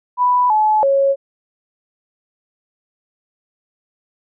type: tone with pitch steps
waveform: sine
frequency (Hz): 989 / 858 / 550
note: B5 / A5 / C#5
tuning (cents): +2 / -44 / -14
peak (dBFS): -11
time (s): 0.17-1.16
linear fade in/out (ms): 50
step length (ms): 330
effects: none